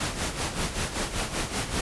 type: noise with tremolo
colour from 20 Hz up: pink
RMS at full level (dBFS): -27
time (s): 0-1.81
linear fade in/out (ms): 5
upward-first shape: sine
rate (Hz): 5.2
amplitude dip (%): 65
effects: resampled to 24000 Hz